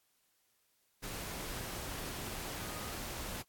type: tone in noise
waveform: sine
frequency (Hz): 1241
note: D#6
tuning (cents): -5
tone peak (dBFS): -51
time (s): 2.61-2.94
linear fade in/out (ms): 20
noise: pink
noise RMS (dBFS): -42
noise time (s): 1.02-3.43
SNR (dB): -12
effects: white hiss -75 dBFS RMS until 3.48 s + AAC 64 kbps